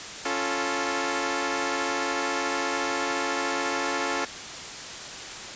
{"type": "chord", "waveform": "10% pulse", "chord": "Db augmented", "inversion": "none", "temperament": "equal", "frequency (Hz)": [277.2, 349.2, 440], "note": ["Db4", "F4", "A4"], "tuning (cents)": [0, 0, 0], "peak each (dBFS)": -22, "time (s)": [0.25, 4.25], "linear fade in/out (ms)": 5, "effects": ["white hiss -37 dBFS RMS until 5.55 s", "resampled to 16000 Hz"]}